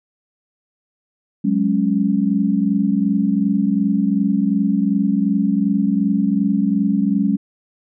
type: chord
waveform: sine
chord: F# suspended second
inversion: none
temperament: equal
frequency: 185 / 207.7 / 277.2 Hz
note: F#3 / G#3 / C#4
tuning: 0 / 0 / 0 cents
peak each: -20 / -17 / -20 dBFS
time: 1.44-7.37 s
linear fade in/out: 10 ms
effects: none